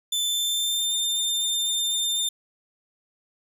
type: tone with pitch glide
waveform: sawtooth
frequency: 3530 to 3604 Hz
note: A7 to A7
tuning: +5 to +41 cents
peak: -20 dBFS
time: 0.12-2.29 s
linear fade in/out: 5 ms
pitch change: +36 cents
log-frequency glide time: 0.24-0.91 s
effects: none